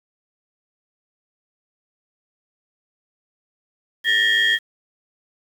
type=tone cluster; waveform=sine; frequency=1780 / 1886 / 3248 Hz; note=A6 / A#6 / G#7; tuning=+20 / +20 / -39 cents; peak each=-18 dBFS; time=4.04-4.59 s; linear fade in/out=50 ms; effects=tanh soft clip ceiling -10 dBFS + 7-bit